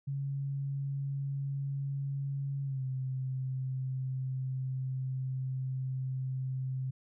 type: tone with pitch glide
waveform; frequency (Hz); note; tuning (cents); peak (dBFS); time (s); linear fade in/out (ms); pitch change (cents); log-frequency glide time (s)
sine; 138.59 to 130.81; C#3 to C3; 0 to 0; -32; 0.07-6.91; 10; -100; 2.64-2.83
effects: none